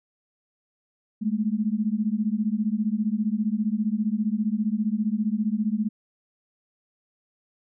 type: beating tone pair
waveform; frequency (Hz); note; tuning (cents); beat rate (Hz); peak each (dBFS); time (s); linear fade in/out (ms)
sine; 206.5 / 221.5; G#3 / A3; -10 / +12; 15; -25 / -25; 1.21-5.89; 20
effects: none